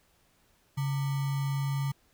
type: tone with sample-and-hold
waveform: sine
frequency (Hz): 138.59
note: C#3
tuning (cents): 0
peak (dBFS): -27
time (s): 0.77-1.92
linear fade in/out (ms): 10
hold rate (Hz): 1050
effects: pink hiss -67 dBFS RMS until 2.13 s